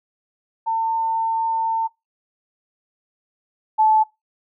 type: tone pair in turn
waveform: sine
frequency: 901 / 869.5 Hz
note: A5 / A5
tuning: +41 / -21 cents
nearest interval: minor second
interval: 62 cents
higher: first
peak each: -18 / -12 dBFS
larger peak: second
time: 0.66-1.88 / 3.78-4.04 s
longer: first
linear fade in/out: 20 ms
effects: noise-tail reverb RT60 0.2 s tail -22 dB re dry